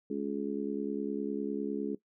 harmonic tone, 69.9 Hz, C#2, 15 cents sharp, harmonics 3 / 4 / 5 / 6, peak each -37 / -35 / -39 / -37 dBFS, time 0.1-1.95 s, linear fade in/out 5 ms, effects noise-tail reverb RT60 0.1 s tail -17 dB re dry

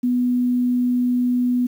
sine tone, 246.9 Hz, B3, in tune, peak -16 dBFS, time 0.03-1.67 s, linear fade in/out 10 ms, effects 8-bit

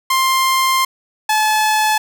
sawtooth tone pair in turn, 1053 / 861 Hz, C6 / A5, +11 / -38 cents, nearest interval minor third, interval 349 cents, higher first, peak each -9 dBFS, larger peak neither, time 0.1-0.85 / 1.29-1.98 s, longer first, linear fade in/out 5 ms, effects none

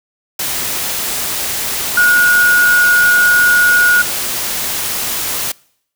sine tone in noise, 1448 Hz, F#6, 38 cents flat, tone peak -7 dBFS, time 1.97-4.02 s, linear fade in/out 5 ms, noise white, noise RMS -19 dBFS, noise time 0.39-5.52 s, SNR +9 dB, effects noise-tail reverb RT60 0.7 s tail -25 dB re dry

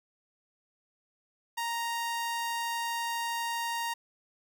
sawtooth tone, 932.3 Hz, A#5, in tune, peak -27 dBFS, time 1.57-3.94 s, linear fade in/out 10 ms, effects none

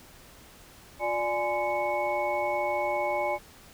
sine tone cluster, 355.6 / 590 / 835 / 1023 / 2210 Hz, F4 / D5 / G#5 / C6 / C#7, +31 / +8 / +9 / -39 / -6 cents, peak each -37 / -29 / -30 / -36 / -34 dBFS, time 0.99-3.39 s, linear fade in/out 50 ms, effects pink hiss -52 dBFS RMS until 3.73 s

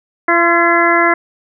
harmonic tone with a mistuned harmonic, 340 Hz, F4, 46 cents flat, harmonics 1 / 2 / 3 / 4 / 5 / 6, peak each -16 / -16 / -16 / -16 / -16 / -16 dBFS, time 0.28-1.14 s, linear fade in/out 5 ms, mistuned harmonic 3, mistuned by +25 cents, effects none

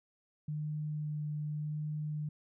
sine tone with vibrato, 150.8 Hz, D3, 46 cents sharp, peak -34 dBFS, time 0.48-2.29 s, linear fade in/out 5 ms, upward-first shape sine, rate 0.87 Hz, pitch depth 11 cents each way, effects none

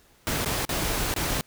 pink noise with dropouts, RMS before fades -27 dBFS, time 0.27-1.41 s, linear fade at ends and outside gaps 0 ms, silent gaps 0.447-0.459 / 0.651-0.692 / 1.14-1.163 s, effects pink hiss -59 dBFS RMS until 1.46 s

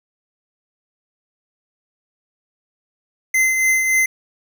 square tone with tremolo, 2064 Hz, C7, 24 cents flat, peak -13 dBFS, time 3.34-4.06 s, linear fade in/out 5 ms, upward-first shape triangle, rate 3.5 Hz, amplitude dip 45%, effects none

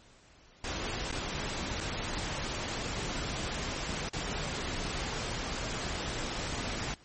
pink noise with dropouts, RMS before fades -35 dBFS, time 0.64-6.94 s, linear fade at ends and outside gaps 2 ms, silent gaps 1.114-1.124 / 1.804-1.809 / 4.089-4.133 s, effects pink hiss -59 dBFS RMS until 7.04 s + MP3 32 kbps

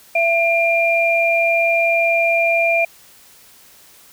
sine tone pair together, 671.1 / 2393 Hz, E5 / D7, +31 / +32 cents, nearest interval octave + minor seventh, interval 2201 cents, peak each -16 dBFS, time 0.15-2.85 s, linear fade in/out 5 ms, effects white hiss -47 dBFS RMS until 4.12 s

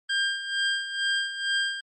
25% pulse tone with tremolo, 1598 Hz, G6, 33 cents sharp, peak -18 dBFS, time 0.09-1.81 s, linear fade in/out 10 ms, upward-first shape sine, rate 2.2 Hz, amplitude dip 70%, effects low-pass 9000 Hz 12 dB/octave + MP3 32 kbps

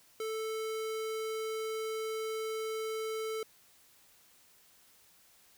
square tone, 440 Hz, A4, in tune, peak -35 dBFS, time 0.2-3.43 s, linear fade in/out 2 ms, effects white hiss -63 dBFS RMS until 5.57 s

